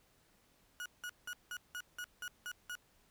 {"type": "tone bursts", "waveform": "35% pulse", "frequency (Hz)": 1454, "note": "F#6", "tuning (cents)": -31, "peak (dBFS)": -39, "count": 9, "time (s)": [0.8, 2.753], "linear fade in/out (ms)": 0, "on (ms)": 57, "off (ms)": 180, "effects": ["pink hiss -70 dBFS RMS until 3.1 s"]}